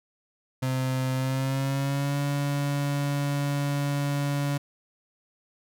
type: tone with pitch glide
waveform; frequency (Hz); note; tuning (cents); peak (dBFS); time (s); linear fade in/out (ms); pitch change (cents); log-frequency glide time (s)
35% pulse; 130 to 142.59; C3 to C#3; -11 to +49; -23; 0.62-4.58; 10; +160; 1.14-2.18
effects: none